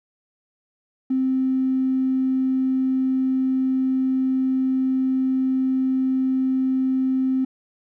triangle tone, 261.6 Hz, C4, in tune, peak -14 dBFS, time 1.1-7.45 s, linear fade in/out 10 ms, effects tanh soft clip ceiling -16 dBFS

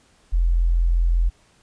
sine tone, 42.63 Hz, F1, 41 cents flat, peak -15 dBFS, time 0.32-1.3 s, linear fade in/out 20 ms, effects pink hiss -58 dBFS RMS until 1.62 s + resampled to 22050 Hz

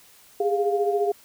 sine tone cluster, 406.1 / 420.5 / 701 Hz, G#4 / G#4 / F5, -39 / +22 / +6 cents, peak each -22 / -28 / -26 dBFS, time 0.4-1.12 s, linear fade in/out 5 ms, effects white hiss -53 dBFS RMS until 1.24 s

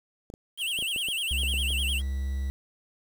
clicks, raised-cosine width 2 ms, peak -28 dBFS, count 9, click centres 0.301 / 0.339 / 0.789 / 0.825 / 0.962 / 1.086 / 1.434 / 1.54 / 1.706 s
square tone with vibrato, 2960 Hz, F#7, in tune, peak -28 dBFS, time 0.57-2.02 s, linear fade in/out 50 ms, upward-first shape sine, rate 9.9 Hz, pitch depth 190 cents each way
triangle tone, 67.5 Hz, C#2, 45 cents flat, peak -25 dBFS, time 1.31-2.5 s, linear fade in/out 0 ms
effects 8-bit

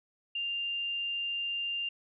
sine tone, 2794 Hz, F7, in tune, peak -31 dBFS, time 0.35-1.89 s, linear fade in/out 5 ms, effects none

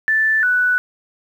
sine tone pair in turn, 1760 / 1483.4 Hz, A6 / F#6, 0 / +4 cents, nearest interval minor third, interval 296 cents, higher first, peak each -13 dBFS, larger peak neither, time 0.08-0.43 / 0.43-0.78 s, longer neither, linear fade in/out 0 ms, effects 8-bit

